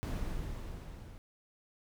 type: noise with level ramp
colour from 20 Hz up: brown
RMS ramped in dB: -34 to -49 dBFS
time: 0.03-1.18 s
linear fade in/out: 0 ms
effects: none